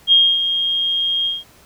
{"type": "tone with ADSR envelope", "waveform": "sine", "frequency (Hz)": 3237, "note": "G#7", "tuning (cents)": -45, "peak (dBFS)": -7, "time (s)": [0.07, 1.44], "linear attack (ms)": 51, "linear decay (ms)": 260, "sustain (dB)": -9, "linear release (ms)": 180, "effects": ["pink hiss -49 dBFS RMS until 1.65 s"]}